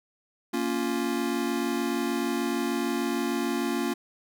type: chord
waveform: square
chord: Bb minor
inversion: none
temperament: just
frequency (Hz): 233.1 / 279.7 / 349.6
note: Bb3 / Db4 / F4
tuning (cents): 0 / +16 / +2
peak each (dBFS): -31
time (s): 0.53-3.94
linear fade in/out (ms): 10
effects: none